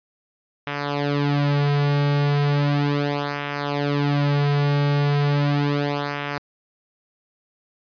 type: tone with flanger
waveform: sawtooth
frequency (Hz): 144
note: D3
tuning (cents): -34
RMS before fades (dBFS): -21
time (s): 0.67-6.38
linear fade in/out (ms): 0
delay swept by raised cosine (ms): 0.22 to 4.02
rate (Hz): 0.36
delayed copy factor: -0.8
effects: resampled to 11025 Hz